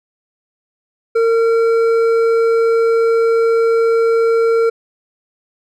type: tone with hard clipping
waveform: sine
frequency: 457.1 Hz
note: A#4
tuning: 34 cents flat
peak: -12 dBFS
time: 1.15-4.7 s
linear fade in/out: 10 ms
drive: 7 dB
effects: none